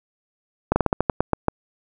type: slowing click train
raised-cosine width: 1 ms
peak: -3 dBFS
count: 10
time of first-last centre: 0.72-1.483 s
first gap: 40 ms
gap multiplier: 1.18
effects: none